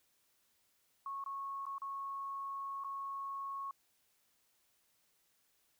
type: tone with dropouts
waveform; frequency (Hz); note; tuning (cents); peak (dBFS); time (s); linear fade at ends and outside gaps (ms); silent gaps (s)
sine; 1100; C#6; -14; -39; 1.06-3.71; 2; 1.24-1.261 / 1.655-1.665 / 1.782-1.818 / 2.838-2.845
effects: white hiss -75 dBFS RMS until 5.79 s